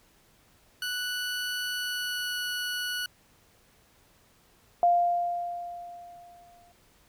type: tone with pitch glide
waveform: 20% pulse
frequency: 1480 to 1471.5 Hz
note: F#6 to F#6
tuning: 0 to -10 cents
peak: -25 dBFS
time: 0.82-3.06 s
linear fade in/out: 2 ms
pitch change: -10 cents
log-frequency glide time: 1.64-2.42 s
type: tone with exponential decay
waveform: sine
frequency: 698.5 Hz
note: F5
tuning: in tune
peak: -17 dBFS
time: 4.83-6.72 s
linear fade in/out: 1 ms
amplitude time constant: 410 ms
effects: pink hiss -62 dBFS RMS until 7.08 s